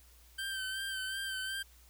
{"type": "tone with vibrato", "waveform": "25% pulse", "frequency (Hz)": 1555, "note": "G6", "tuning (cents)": -14, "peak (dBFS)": -32, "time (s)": [0.38, 1.63], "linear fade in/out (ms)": 10, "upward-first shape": "sine", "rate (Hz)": 2.7, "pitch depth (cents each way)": 34, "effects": ["added 60 Hz sine -59 dBFS peak until 1.89 s", "white hiss -63 dBFS RMS until 1.89 s"]}